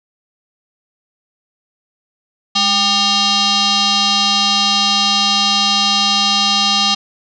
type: tone with frequency modulation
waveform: sine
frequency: 206.3 Hz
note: G#3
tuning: 11 cents flat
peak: -11 dBFS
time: 2.55-6.95 s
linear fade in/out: 10 ms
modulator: 1000 Hz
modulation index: 4.9
effects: none